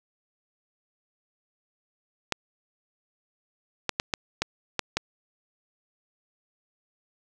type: clicks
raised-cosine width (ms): 0.2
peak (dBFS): -7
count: 7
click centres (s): 2.323 / 3.893 / 3.999 / 4.138 / 4.42 / 4.793 / 4.97
effects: 8-bit